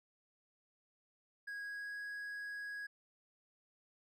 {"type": "tone with pitch glide", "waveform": "triangle", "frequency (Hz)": [1648, 1658.5], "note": ["G#6", "G#6"], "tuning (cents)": [-14, -3], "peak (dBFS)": -40, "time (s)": [1.47, 2.87], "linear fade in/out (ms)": 10, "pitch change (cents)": 11, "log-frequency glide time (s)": [1.64, 1.97], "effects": []}